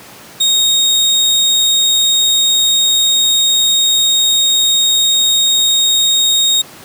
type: tone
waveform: 30% pulse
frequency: 3729 Hz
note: A#7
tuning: in tune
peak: -7 dBFS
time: 0.4-6.62 s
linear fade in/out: 10 ms
effects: pink hiss -36 dBFS RMS until 6.84 s + high-pass 150 Hz 12 dB/octave